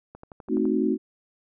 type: click train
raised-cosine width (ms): 1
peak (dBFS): -28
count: 7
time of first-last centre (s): 0.15-0.654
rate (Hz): 11.9
type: chord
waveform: sine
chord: A diminished seventh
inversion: none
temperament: equal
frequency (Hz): 220 / 261.6 / 311.1 / 370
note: A3 / C4 / Eb4 / Gb4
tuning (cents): 0 / 0 / 0 / 0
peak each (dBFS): -26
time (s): 0.48-0.98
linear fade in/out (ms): 50
effects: none